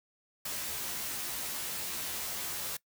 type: noise with comb filter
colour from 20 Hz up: white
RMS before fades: -37 dBFS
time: 0.45-2.77 s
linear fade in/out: 5 ms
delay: 14 ms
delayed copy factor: +0.9
effects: noise-tail reverb RT60 0.1 s tail -21 dB re dry